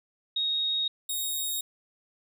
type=tone pair in turn; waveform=sine / 10% pulse; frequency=3751 / 3751 Hz; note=A#7 / A#7; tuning=+10 / +10 cents; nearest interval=unison; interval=0 cents; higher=neither; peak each=-25 / -21 dBFS; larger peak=second; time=0.36-0.88 / 1.09-1.61 s; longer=neither; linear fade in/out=5 ms; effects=none